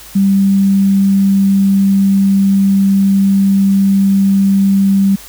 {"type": "tone", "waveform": "sine", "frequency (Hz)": 196, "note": "G3", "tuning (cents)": 0, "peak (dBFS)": -7, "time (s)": [0.15, 5.16], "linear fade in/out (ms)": 10, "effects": ["added 50 Hz sine -42 dBFS peak until 5.28 s", "white hiss -35 dBFS RMS until 5.28 s"]}